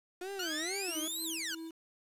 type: tone with vibrato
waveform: 35% pulse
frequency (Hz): 349.2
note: F4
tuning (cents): 0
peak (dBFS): -37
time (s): 0.21-1.08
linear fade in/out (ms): 5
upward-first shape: sine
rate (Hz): 2.2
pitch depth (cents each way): 230
type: exponential two-way sweep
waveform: 15% pulse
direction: up then down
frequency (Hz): 1396.9 to 4186 to 1396.9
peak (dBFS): -29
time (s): 0.39-1.55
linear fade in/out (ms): 5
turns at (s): 1.23
type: tone with tremolo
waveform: triangle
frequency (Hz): 325.7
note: E4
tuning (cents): -21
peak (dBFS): -38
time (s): 0.88-1.71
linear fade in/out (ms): 5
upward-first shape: sine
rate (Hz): 3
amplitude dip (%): 75
effects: resampled to 32000 Hz + 9-bit